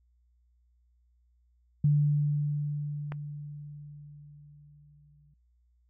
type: tone with exponential decay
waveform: sine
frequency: 146.83 Hz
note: D3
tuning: in tune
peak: -19 dBFS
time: 1.84-5.34 s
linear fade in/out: 5 ms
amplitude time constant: 760 ms
type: click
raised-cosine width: 0.5 ms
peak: -24 dBFS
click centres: 3.121 s
effects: noise-tail reverb RT60 0.1 s tail -22 dB re dry + added 60 Hz sine -64 dBFS peak until 5.89 s